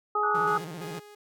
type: harmonic tone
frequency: 418.8 Hz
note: G#4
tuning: 15 cents sharp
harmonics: 1 / 2 / 3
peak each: -31 / -30 / -25 dBFS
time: 0.15-0.58 s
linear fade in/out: 5 ms
type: chord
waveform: sine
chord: D major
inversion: second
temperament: just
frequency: 881 / 1174.7 / 1468.3 Hz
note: A5 / D6 / F#6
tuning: +2 / 0 / -14 cents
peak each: -36 / -35 / -31 dBFS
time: 0.23-0.57 s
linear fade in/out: 5 ms
type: tone with vibrato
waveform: sawtooth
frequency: 165.7 Hz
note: E3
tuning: 9 cents sharp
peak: -33 dBFS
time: 0.34-1 s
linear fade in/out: 10 ms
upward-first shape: square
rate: 15 Hz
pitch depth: 120 cents each way
type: tone with tremolo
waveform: sawtooth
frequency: 415.3 Hz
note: G#4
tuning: in tune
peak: -34 dBFS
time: 0.47-1.15 s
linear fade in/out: 5 ms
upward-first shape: square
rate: 2.9 Hz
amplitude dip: 65%
effects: none